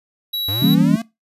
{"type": "tone", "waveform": "square", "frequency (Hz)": 3900, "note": "B7", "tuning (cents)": -23, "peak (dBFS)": -21, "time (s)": [0.33, 0.75], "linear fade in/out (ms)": 10}
{"type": "linear sweep", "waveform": "square", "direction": "up", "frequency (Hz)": [90.7, 233.6], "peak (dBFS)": -24, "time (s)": [0.48, 1.02], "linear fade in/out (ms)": 5}
{"type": "chord", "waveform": "sine", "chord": "E diminished seventh", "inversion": "none", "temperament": "equal", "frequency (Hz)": [164.81, 196, 233.1, 277.2], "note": ["E3", "G3", "Bb3", "Db4"], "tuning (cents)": [0, 0, 0, 0], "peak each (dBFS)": -17, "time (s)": [0.62, 0.96], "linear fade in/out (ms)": 5}
{"effects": ["noise-tail reverb RT60 0.2 s tail -19 dB re dry", "resampled to 32000 Hz"]}